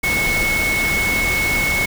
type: tone in noise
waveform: sine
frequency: 2198 Hz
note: C#7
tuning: 15 cents flat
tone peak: -17 dBFS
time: 0.03-1.86 s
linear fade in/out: 10 ms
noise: pink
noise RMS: -23 dBFS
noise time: 0.03-1.86 s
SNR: +3 dB
effects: none